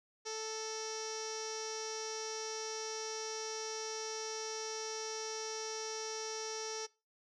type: tone with low-pass filter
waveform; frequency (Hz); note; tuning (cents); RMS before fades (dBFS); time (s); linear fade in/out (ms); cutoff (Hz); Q
sawtooth; 440; A4; 0; -41; 0.25-6.87; 20; 5700; 8.7
effects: noise-tail reverb RT60 0.3 s tail -22 dB re dry